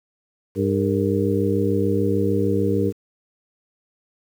harmonic tone with a mistuned harmonic, 100.3 Hz, G2, 40 cents sharp, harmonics 1 / 2 / 3 / 4 / 5, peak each -24 / -24 / -24 / -24 / -24 dBFS, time 0.55-2.93 s, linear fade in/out 50 ms, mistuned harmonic 5, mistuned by -120 cents, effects 8-bit

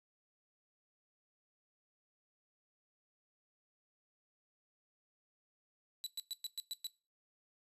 sawtooth tone bursts, 3951 Hz, B7, in tune, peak -35 dBFS, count 7, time 6.04-6.868 s, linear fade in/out 0 ms, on 24 ms, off 110 ms, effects noise-tail reverb RT60 0.3 s tail -20 dB re dry + resampled to 32000 Hz

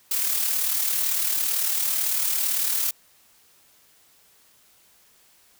blue noise with amplitude modulation, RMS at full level -22 dBFS, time 0.11-2.91 s, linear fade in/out 5 ms, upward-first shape sine, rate 37.9 Hz, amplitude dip 45%, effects white hiss -58 dBFS RMS until 5.59 s

